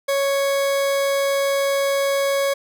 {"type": "tone", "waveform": "40% pulse", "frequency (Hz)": 554.4, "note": "C#5", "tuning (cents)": 0, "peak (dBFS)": -17, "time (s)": [0.08, 2.54], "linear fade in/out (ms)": 10, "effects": []}